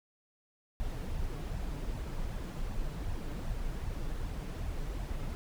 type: noise with flanger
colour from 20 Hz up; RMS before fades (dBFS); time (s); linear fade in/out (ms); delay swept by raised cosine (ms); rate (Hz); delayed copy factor
brown; -36; 0.8-5.35; 0; 1.1 to 7.1; 2.6; +0.55
effects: none